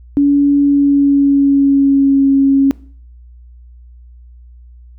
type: tone with pitch glide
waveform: sine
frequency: 284.3 to 273.8 Hz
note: C#4 to C#4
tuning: +44 to -21 cents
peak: -7 dBFS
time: 0.17-2.71 s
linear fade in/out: 0 ms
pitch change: -65 cents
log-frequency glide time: 0.6-2.3 s
effects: noise-tail reverb RT60 0.5 s tail -22 dB re dry + added 60 Hz sine -36 dBFS peak until 4.98 s